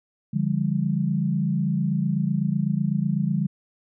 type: chord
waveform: sine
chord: D diminished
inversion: none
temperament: equal with one note detuned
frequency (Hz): 146.83 / 174.61 / 202.8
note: D3 / F3 / Ab3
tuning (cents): 0 / 0 / -41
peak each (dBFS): -25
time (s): 0.33-3.47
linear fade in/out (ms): 10
effects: none